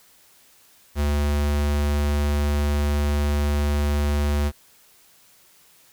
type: tone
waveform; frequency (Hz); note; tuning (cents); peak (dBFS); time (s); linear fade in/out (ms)
square; 73; D2; -10; -20; 0.95-4.52; 50
effects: white hiss -55 dBFS RMS until 5.92 s